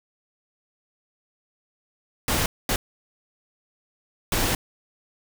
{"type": "noise bursts at uneven times", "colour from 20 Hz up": "pink", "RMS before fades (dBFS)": -23, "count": 3, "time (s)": [[2.28, 2.46], [2.69, 2.76], [4.32, 4.55]], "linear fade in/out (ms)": 2, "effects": []}